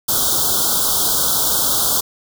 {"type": "band-stop noise", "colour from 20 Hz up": "white", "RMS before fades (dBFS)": -17, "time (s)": [0.08, 2.01], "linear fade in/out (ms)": 10, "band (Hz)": [1500, 3200], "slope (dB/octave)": 96, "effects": []}